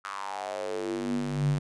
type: tone with high-pass filter sweep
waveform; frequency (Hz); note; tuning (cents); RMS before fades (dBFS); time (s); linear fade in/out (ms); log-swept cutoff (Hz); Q
square; 49; G1; 0; -31; 0.04-1.59; 10; 1300 to 120; 5.2
effects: resampled to 22050 Hz